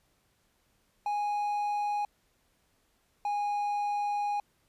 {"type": "tone pair in turn", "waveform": "triangle", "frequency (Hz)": [827, 823], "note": ["G#5", "G#5"], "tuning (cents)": [-8, -16], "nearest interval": "unison", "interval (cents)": 8, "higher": "first", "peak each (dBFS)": -26, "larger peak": "neither", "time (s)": [[1.06, 2.05], [3.25, 4.4]], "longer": "second", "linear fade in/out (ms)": 2, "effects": ["pink hiss -71 dBFS RMS until 4.68 s", "resampled to 32000 Hz"]}